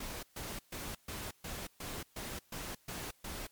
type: noise bursts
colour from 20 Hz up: pink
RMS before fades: -42 dBFS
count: 10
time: 0-3.47 s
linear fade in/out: 5 ms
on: 230 ms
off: 130 ms
effects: white hiss -68 dBFS RMS until 3.51 s + MP3 96 kbps